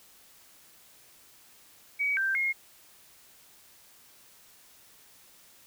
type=tone with pitch steps; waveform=sine; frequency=2266 / 1569 / 2147 Hz; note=C#7 / G6 / C7; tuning=+37 / +1 / +44 cents; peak=-25 dBFS; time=1.99-2.53 s; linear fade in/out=20 ms; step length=180 ms; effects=white hiss -57 dBFS RMS until 5.66 s